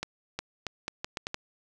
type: accelerating click train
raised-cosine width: 0.2 ms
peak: -15 dBFS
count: 8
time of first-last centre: 0.03-1.344 s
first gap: 360 ms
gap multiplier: 0.77
effects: none